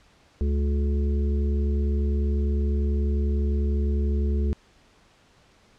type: harmonic tone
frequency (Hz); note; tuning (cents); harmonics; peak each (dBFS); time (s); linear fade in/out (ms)
71.4; D2; -48; 1 / 3 / 5 / 6; -21 / -31 / -35 / -37; 0.41-4.53; 0
effects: pink hiss -58 dBFS RMS until 5.78 s + low-pass 6000 Hz 12 dB/octave